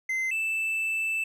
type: tone pair in turn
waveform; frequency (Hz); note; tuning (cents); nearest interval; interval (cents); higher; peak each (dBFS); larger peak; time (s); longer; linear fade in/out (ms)
triangle; 2068 / 2643; C7 / E7; -21 / +4; major third; 425; second; -24; neither; 0.09-0.31 / 0.31-1.24; second; 5
effects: none